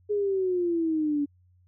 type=exponential sweep; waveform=sine; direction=down; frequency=420 to 284.4 Hz; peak=-23 dBFS; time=0.09-1.26 s; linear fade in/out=20 ms; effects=added 90 Hz sine -58 dBFS peak until 1.67 s